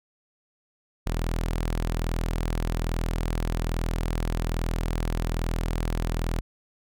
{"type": "tone", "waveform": "sawtooth", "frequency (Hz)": 41.2, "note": "E1", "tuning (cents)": 0, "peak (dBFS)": -21, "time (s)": [1.06, 6.41], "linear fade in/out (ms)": 10, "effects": []}